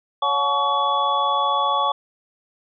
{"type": "tone cluster", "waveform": "sine", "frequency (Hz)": [560, 726, 860, 1125, 3410], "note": ["C#5", "F#5", "A5", "C#6", "G#7"], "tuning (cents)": [18, -33, -40, 25, 45], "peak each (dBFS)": [-28, -28, -23, -20, -28], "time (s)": [0.22, 1.92], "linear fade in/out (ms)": 5, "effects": []}